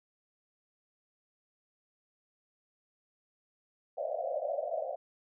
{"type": "band-pass noise", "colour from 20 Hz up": "white", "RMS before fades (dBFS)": -35, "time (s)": [3.97, 4.96], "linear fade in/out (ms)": 10, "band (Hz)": [530, 700], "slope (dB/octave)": 96, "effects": []}